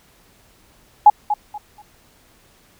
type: tone with echo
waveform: sine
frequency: 837 Hz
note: G#5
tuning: 13 cents sharp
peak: -3 dBFS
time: 1.06-1.1 s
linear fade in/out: 5 ms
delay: 240 ms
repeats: 3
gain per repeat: -12 dB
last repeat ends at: 1.82 s
effects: pink hiss -54 dBFS RMS until 2.79 s